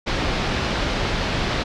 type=low-pass noise; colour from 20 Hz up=pink; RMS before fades=-23 dBFS; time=0.06-1.64 s; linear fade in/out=20 ms; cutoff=4800 Hz; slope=24 dB/octave; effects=none